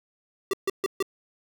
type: tone bursts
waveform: square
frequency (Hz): 388.1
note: G4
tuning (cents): -17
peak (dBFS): -23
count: 4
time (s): 0.51-1.026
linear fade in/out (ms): 2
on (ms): 24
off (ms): 140
effects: none